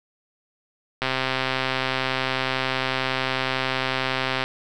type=click train; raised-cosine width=0.3 ms; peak=-7 dBFS; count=449; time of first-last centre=1.02-4.44 s; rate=131 Hz; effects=none